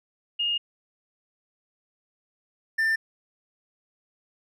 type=tone pair in turn; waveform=sine / triangle; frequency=2844 / 1788.5 Hz; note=F7 / A6; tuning=+31 / +28 cents; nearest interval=minor sixth; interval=803 cents; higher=first; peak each=-23 / -19 dBFS; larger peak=second; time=0.39-0.58 / 2.78-2.96 s; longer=first; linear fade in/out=10 ms; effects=none